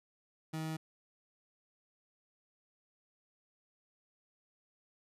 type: tone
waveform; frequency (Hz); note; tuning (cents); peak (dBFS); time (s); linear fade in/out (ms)
30% pulse; 158.5; D#3; +32; -34; 0.53-0.77; 10
effects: resampled to 32000 Hz